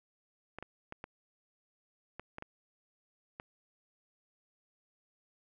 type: clicks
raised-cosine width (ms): 0.5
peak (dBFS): -27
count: 8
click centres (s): 0.586 / 0.626 / 0.924 / 1.041 / 2.196 / 2.384 / 2.424 / 3.399
effects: none